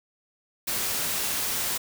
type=noise; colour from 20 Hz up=white; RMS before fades=-28 dBFS; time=0.67-1.78 s; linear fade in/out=10 ms; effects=none